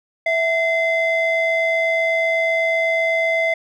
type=ring-modulated tone; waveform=triangle; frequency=702 Hz; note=F5; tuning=9 cents sharp; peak=-11 dBFS; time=0.26-3.54 s; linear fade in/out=5 ms; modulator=1360 Hz; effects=none